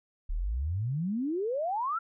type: exponential sweep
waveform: sine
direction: up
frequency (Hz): 34.12 to 1396.9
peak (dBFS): -28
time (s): 0.29-1.99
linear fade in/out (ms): 10
effects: none